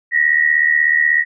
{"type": "tone pair together", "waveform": "sine", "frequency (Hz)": [1864.7, 1941.1], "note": ["A#6", "B6"], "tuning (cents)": [0, -30], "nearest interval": "minor second", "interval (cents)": 70, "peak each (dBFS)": -14, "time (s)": [0.11, 1.25], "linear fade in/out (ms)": 50, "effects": []}